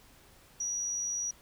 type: tone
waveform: sine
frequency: 5800 Hz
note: F#8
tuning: 35 cents flat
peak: -31 dBFS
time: 0.6-1.31 s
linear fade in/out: 5 ms
effects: pink hiss -59 dBFS RMS until 1.41 s